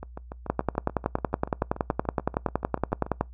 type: two click trains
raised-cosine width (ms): 1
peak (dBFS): -9 / -22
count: 30 / 23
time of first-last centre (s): 0.5-3.21 / 0.03-3.209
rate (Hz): 10.7 / 6.92
effects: noise-tail reverb RT60 0.2 s tail -25 dB re dry + added 60 Hz sine -42 dBFS peak until 3.33 s